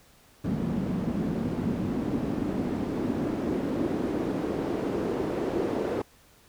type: noise with band-pass filter sweep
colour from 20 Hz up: pink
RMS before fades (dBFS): -29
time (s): 0.44-6.02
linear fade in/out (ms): 5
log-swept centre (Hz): 200 to 400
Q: 2.1
effects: pink hiss -58 dBFS RMS until 6.48 s